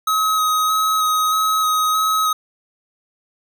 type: tone with vibrato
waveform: square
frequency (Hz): 1269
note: D#6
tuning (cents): +34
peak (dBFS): -16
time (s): 0.07-2.33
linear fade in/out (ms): 5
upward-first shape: square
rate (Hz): 1.6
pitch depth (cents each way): 11
effects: none